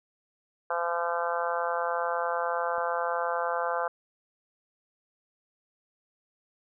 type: harmonic tone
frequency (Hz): 170.9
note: F3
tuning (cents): -37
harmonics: 3 / 4 / 5 / 6 / 7 / 8 / 9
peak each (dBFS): -32 / -33 / -34 / -35 / -35 / -36 / -37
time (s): 0.7-3.88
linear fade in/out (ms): 5
type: click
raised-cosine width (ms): 1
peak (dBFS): -33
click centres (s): 2.782
effects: none